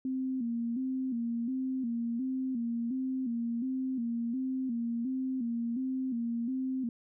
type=tone with vibrato; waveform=sine; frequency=246.9 Hz; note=B3; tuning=in tune; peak=-30 dBFS; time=0.05-6.89 s; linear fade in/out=2 ms; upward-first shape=square; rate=1.4 Hz; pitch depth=96 cents each way; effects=none